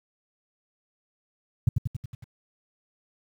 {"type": "tone with echo", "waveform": "sine", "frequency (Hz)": 116.54, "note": "A#2", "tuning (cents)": 0, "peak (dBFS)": -14, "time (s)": [1.67, 1.69], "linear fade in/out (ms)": 5, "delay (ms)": 92, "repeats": 6, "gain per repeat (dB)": -4, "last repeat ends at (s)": 2.242, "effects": ["9-bit"]}